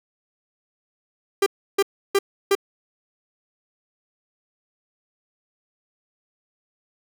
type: tone bursts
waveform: 45% pulse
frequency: 396.4 Hz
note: G4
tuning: 19 cents sharp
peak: -15 dBFS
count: 4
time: 1.42-2.552 s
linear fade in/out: 5 ms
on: 43 ms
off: 320 ms
effects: none